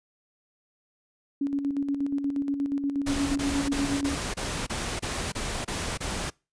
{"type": "tone with tremolo", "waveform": "sine", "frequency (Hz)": 280.7, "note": "C#4", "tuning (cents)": 22, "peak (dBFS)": -23, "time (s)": [1.41, 4.15], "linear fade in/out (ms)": 5, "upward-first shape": "square", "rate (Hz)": 8.4, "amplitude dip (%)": 50}
{"type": "noise bursts", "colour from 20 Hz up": "pink", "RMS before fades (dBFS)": -31, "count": 10, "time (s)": [3.06, 6.303], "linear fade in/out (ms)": 10, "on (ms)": 300, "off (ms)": 27}
{"effects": ["noise-tail reverb RT60 0.3 s tail -26 dB re dry", "resampled to 22050 Hz"]}